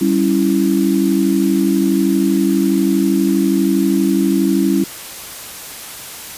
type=chord; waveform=sine; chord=C# diminished; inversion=second; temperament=equal; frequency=196 / 277.2 / 329.6 Hz; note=G3 / C#4 / E4; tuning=0 / 0 / 0 cents; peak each=-16 dBFS; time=0.01-4.84 s; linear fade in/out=5 ms; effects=white hiss -31 dBFS RMS until 6.37 s + resampled to 32000 Hz